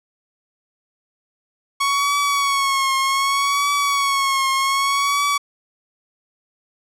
sawtooth tone with vibrato, 1108.7 Hz, C#6, in tune, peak -13 dBFS, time 1.8-5.38 s, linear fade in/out 10 ms, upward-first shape triangle, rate 0.65 Hz, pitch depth 58 cents each way, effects low-pass 11000 Hz 12 dB/octave

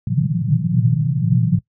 white band-pass noise, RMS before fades -17 dBFS, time 0.07-1.59 s, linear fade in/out 5 ms, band 110 to 180 Hz, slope 96 dB/octave, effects noise-tail reverb RT60 0.1 s tail -19 dB re dry

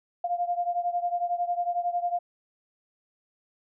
sine beating tone pair, 698.5 / 709.5 Hz, F5 / F5, 0 / +27 cents, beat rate 11 Hz, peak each -27 / -30 dBFS, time 0.24-2.19 s, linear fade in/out 5 ms, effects none

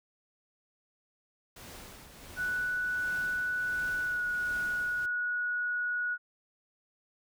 pink noise with tremolo, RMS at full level -46 dBFS, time 1.56-5.06 s, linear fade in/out 5 ms, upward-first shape triangle, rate 1.4 Hz, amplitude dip 55%
sine tone with pitch glide, 1480 to 1459.6 Hz, F#6 to F#6, 0 to -24 cents, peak -29 dBFS, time 2.36-6.18 s, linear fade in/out 50 ms, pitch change -24 cents, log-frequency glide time 4.01-4.21 s
effects none

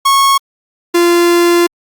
45% pulse tone pair in turn, 1098 / 345.8 Hz, C#6 / F4, -17 / -17 cents, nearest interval octave + minor sixth, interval 2000 cents, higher first, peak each -7 dBFS, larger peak neither, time 0.05-0.38 / 0.94-1.67 s, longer second, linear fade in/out 10 ms, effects Opus 48 kbps

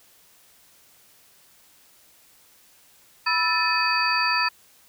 sine tone cluster, 983 / 1318 / 1764 / 2525 / 4615 Hz, B5 / E6 / A6 / D#7 / D8, -8 / -1 / +4 / +25 / -31 cents, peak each -26 dBFS, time 3.26-4.49 s, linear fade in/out 10 ms, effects white hiss -56 dBFS RMS until 4.88 s

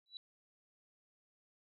sine tone with exponential growth, 3939 Hz, B7, 5 cents flat, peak -40 dBFS, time 0.06-0.17 s, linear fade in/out 1 ms, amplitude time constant 22 ms, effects none

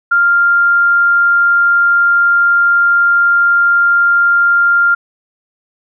sine tone, 1396 Hz, F6, 1 cent flat, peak -7 dBFS, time 0.11-4.95 s, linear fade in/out 10 ms, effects none

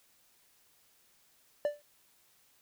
triangle tone with exponential decay, 587.3 Hz, D5, in tune, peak -22 dBFS, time 1.65-1.82 s, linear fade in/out 1 ms, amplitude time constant 35 ms, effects white hiss -67 dBFS RMS until 2.61 s

